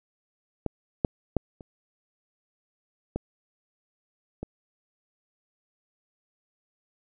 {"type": "clicks", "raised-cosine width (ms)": 2, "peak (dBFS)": [-14, -8, -9, -30, -15, -20], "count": 6, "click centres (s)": [0.663, 1.048, 1.367, 1.608, 3.16, 4.43], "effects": []}